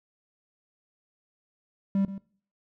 triangle tone with echo, 196 Hz, G3, in tune, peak -20 dBFS, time 1.95-2.05 s, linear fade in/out 2 ms, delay 130 ms, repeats 1, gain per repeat -13 dB, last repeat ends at 2.18 s, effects noise-tail reverb RT60 0.5 s tail -20 dB re dry

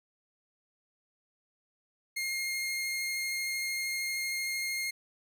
sawtooth tone with vibrato, 2133 Hz, C7, 33 cents sharp, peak -28 dBFS, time 2.16-4.91 s, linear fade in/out 10 ms, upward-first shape triangle, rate 13 Hz, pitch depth 12 cents each way, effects none

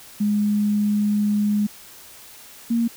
sine tone pair in turn, 207.7 / 232.6 Hz, G#3 / A#3, 0 / -4 cents, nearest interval major second, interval 196 cents, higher second, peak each -17 dBFS, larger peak neither, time 0.2-1.67 / 2.7-2.88 s, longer first, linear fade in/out 10 ms, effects white hiss -44 dBFS RMS until 2.96 s

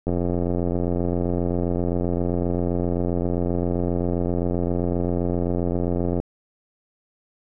click train, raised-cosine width 2 ms, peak -11 dBFS, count 538, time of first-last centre 0.07-6.2 s, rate 87.6 Hz, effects none

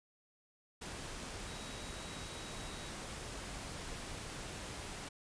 sine tone in noise, 3843 Hz, B7, 48 cents flat, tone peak -55 dBFS, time 1.46-2.9 s, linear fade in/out 10 ms, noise pink, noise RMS -45 dBFS, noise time 0.81-5.09 s, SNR -13 dB, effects resampled to 22050 Hz

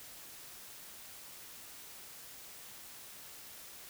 silence, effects white hiss -51 dBFS RMS until 3.89 s

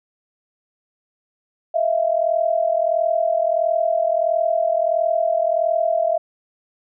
sine tone pair together, 640 / 681.5 Hz, D#5 / F5, +49 / -43 cents, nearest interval minor second, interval 108 cents, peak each -19 dBFS, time 1.74-6.18 s, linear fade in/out 10 ms, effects none

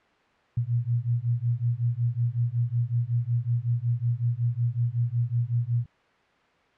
sine beating tone pair, 116.54 / 121.94 Hz, A#2 / B2, 0 / -22 cents, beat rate 5.4 Hz, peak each -26 dBFS, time 0.57-5.86 s, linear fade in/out 5 ms, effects white hiss -61 dBFS RMS until 6.77 s + low-pass 2000 Hz 12 dB/octave

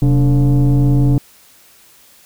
sine tone with frequency modulation, 130.81 Hz, C3, in tune, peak -6 dBFS, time 0.02-1.18 s, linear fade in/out 2 ms, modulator 159 Hz, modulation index 0.87, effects tanh soft clip ceiling -8 dBFS + white hiss -47 dBFS RMS until 2.25 s

